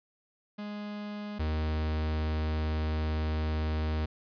45% pulse tone pair in turn, 207.7 / 77.8 Hz, G#3 / D#2, 0 / 0 cents, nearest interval octave + perfect fourth, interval 1700 cents, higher first, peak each -36 / -28 dBFS, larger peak second, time 0.58-1.39 / 1.39-4.06 s, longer second, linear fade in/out 10 ms, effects resampled to 11025 Hz

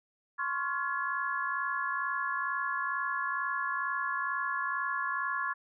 sine chord, Db major seventh, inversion third, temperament equal with one note detuned, 1046.5 / 1108.7 / 1396.9 / 1697.1 Hz, C6 / Db6 / F6 / Ab6, 0 / 0 / 0 / +37 cents, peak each -37 / -35 / -37 / -34 dBFS, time 0.38-5.54 s, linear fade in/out 20 ms, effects none

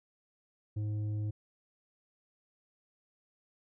triangle tone with tanh clipping, 105.6 Hz, G#2, 29 cents sharp, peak -33 dBFS, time 0.76-1.31 s, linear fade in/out 10 ms, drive 11 dB, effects none

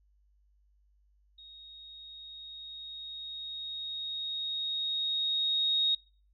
sine tone with level ramp, 3750 Hz, A#7, 10 cents sharp, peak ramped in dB -49 to -24 dBFS, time 1.38-5.95 s, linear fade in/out 5 ms, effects noise-tail reverb RT60 0.4 s tail -23 dB re dry + added 50 Hz sine -64 dBFS peak until 6.33 s

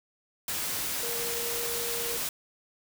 sine tone in noise, 470.6 Hz, A#4, 16 cents sharp, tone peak -36 dBFS, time 1.03-2.17 s, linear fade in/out 2 ms, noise white, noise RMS -32 dBFS, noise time 0.48-2.29 s, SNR -7 dB, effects none

